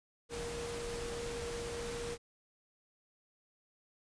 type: tone in noise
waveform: sine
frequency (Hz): 471.9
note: A#4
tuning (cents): +21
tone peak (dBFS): -40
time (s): 0.29-2.18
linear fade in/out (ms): 50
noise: pink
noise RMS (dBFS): -43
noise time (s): 0.29-2.18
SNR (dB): 0
effects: resampled to 22050 Hz